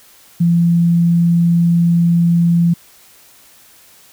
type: tone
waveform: sine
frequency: 170.4 Hz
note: F3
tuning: 42 cents flat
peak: -9 dBFS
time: 0.4-2.74 s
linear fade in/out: 10 ms
effects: white hiss -46 dBFS RMS until 4.12 s